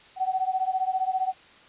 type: beating tone pair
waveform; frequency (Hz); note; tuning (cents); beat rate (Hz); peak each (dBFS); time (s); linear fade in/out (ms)
sine; 747 / 762; F#5 / G5; +16 / -49; 15; -26 / -27; 0.16-1.34; 50
effects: white hiss -52 dBFS RMS until 1.68 s + resampled to 8000 Hz